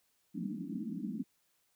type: band-pass noise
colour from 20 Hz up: pink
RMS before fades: -39 dBFS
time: 0.34-1.24 s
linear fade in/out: 20 ms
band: 170 to 310 Hz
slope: 96 dB/octave
effects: white hiss -75 dBFS RMS until 1.75 s